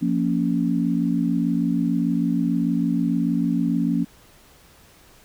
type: chord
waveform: sine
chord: Bb minor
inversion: second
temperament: just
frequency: 174.81 / 233.1 / 279.7 Hz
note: F3 / Bb3 / Db4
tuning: +2 / 0 / +16 cents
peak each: -23 dBFS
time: 0.01-4.05 s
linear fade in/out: 20 ms
effects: pink hiss -52 dBFS RMS until 5.24 s